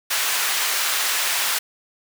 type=high-pass noise; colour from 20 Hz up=pink; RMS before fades=-22 dBFS; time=0.1-1.59 s; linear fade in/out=10 ms; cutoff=1300 Hz; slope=12 dB/octave; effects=none